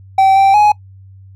triangle tone with pitch steps, 772 / 781 / 837 Hz, G5 / G5 / G#5, -27 / -7 / +13 cents, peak -4 dBFS, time 0.18-0.72 s, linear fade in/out 5 ms, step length 180 ms, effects noise-tail reverb RT60 0.1 s tail -22 dB re dry + added 96 Hz sine -36 dBFS peak until 1.35 s

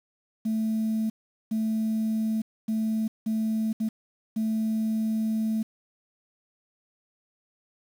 sine tone bursts at uneven times, 220 Hz, A3, in tune, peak -22 dBFS, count 6, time 0.45-1.1 / 1.51-2.42 / 2.68-3.08 / 3.26-3.73 / 3.8-3.89 / 4.36-5.63 s, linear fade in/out 10 ms, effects tanh soft clip ceiling -21 dBFS + 8-bit

